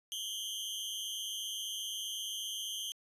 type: tone with amplitude modulation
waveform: sawtooth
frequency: 3136 Hz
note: G7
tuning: in tune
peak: -30 dBFS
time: 0.12-2.92 s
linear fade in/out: 0 ms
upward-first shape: sine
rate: 215 Hz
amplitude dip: 90%
effects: resampled to 32000 Hz